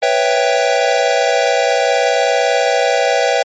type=chord; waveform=square; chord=C# half-diminished seventh; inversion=third; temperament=equal; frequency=493.9 / 554.4 / 659.3 / 784 Hz; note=B4 / C#5 / E5 / G5; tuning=0 / 0 / 0 / 0 cents; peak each=-18 dBFS; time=0.02-3.43 s; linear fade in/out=10 ms; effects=low-pass 7000 Hz 12 dB/octave + MP3 32 kbps